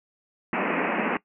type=band-pass noise; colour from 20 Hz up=pink; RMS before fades=-26 dBFS; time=0.53-1.17 s; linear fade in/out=2 ms; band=180 to 2700 Hz; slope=96 dB/octave; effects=noise-tail reverb RT60 0.1 s tail -20 dB re dry